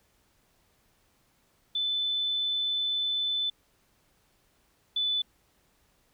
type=tone pair in turn; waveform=sine; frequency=3512 / 3490 Hz; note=A7 / A7; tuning=-4 / -15 cents; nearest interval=unison; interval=11 cents; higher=first; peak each=-26 / -25 dBFS; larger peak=second; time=1.75-3.5 / 4.96-5.22 s; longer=first; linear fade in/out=5 ms; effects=pink hiss -68 dBFS RMS until 6.13 s